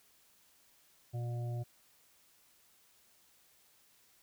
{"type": "harmonic tone", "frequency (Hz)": 120, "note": "B2", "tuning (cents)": -49, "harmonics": [1, 3, 5, 6], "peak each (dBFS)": [-35, -50, -51, -52], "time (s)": [1.13, 1.64], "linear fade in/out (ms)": 20, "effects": ["white hiss -67 dBFS RMS until 4.22 s"]}